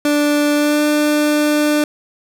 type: tone with pitch glide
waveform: 30% pulse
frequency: 293.7 to 298.3 Hz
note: D4 to D4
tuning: 0 to +27 cents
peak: -10 dBFS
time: 0.05-1.84 s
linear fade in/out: 2 ms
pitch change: +27 cents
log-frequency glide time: 0.55-0.83 s
effects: none